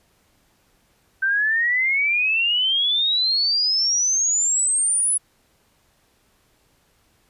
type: exponential sweep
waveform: sine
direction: up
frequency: 1541 to 10320 Hz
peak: -17 dBFS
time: 1.22-5.18 s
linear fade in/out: 10 ms
effects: pink hiss -62 dBFS RMS until 7.29 s + resampled to 32000 Hz